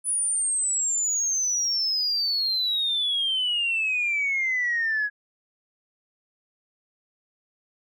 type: exponential sweep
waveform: sine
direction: down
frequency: 9990 to 1661.2 Hz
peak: -21 dBFS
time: 0.04-5.1 s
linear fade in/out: 50 ms
effects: tanh soft clip ceiling -18 dBFS